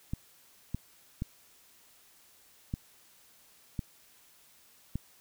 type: clicks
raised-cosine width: 5 ms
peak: -20 dBFS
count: 6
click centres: 0.135 / 0.746 / 1.221 / 2.739 / 3.792 / 4.956 s
effects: white hiss -61 dBFS RMS until 5.2 s